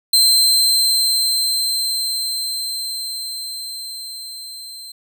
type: tone with level ramp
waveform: sawtooth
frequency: 4117 Hz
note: C8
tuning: 29 cents flat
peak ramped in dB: -7 to -30 dBFS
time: 0.13-4.92 s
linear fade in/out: 5 ms
effects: none